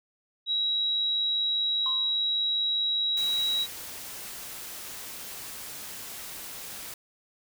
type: tone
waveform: sine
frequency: 3865 Hz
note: B7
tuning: 38 cents flat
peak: -24 dBFS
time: 0.46-3.67 s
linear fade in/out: 50 ms
type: tone with exponential decay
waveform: triangle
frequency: 1046.5 Hz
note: C6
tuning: in tune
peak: -30 dBFS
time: 1.86-2.25 s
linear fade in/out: 1 ms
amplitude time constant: 83 ms
type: noise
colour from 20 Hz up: white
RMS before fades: -40 dBFS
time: 3.17-6.94 s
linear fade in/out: 2 ms
effects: none